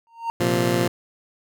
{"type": "tone with exponential growth", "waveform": "triangle", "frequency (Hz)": 922, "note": "A#5", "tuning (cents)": -19, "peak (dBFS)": -18, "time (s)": [0.07, 0.3], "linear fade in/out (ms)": 0, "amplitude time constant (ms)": 49}
{"type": "chord", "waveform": "15% pulse", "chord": "Bb suspended second", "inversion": "none", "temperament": "just", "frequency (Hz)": [116.54, 131.11, 174.81], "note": ["Bb2", "C3", "F3"], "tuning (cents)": [0, 4, 2], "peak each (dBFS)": [-17, -20, -17], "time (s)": [0.4, 0.88], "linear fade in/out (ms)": 5}
{"effects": []}